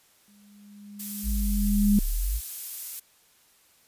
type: tone with exponential growth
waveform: sine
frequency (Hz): 204.6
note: G#3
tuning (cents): -26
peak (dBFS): -16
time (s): 0.28-1.99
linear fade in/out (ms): 2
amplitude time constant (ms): 370
type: noise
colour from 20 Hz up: violet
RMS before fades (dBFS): -33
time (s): 0.99-3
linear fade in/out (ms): 10
type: exponential two-way sweep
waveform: sine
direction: down then up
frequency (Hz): 57 to 32.7 to 57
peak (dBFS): -24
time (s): 1.23-2.41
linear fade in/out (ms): 50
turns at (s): 2.02
effects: white hiss -61 dBFS RMS until 3.87 s + resampled to 32000 Hz